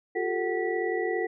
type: tone cluster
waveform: sine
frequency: 355.4 / 392.9 / 444.9 / 749 / 1950 Hz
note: F4 / G4 / A4 / F#5 / B6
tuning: +30 / +4 / +19 / +21 / -23 cents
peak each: -30 / -34 / -30 / -35 / -34 dBFS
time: 0.15-1.27 s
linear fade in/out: 10 ms
effects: none